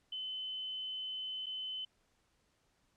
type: tone with dropouts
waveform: sine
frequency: 3040 Hz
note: F#7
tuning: 46 cents sharp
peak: -38 dBFS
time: 0.12-1.85 s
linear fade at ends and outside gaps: 5 ms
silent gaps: 1.46-1.465 s
effects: pink hiss -75 dBFS RMS until 2.96 s + low-pass 9000 Hz 12 dB/octave